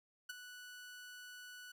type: tone with ADSR envelope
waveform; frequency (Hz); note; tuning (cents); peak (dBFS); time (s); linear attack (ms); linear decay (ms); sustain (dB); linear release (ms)
sawtooth; 1480; F#6; 0; -37; 0.29-1.72; 9; 20; -10; 7
effects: none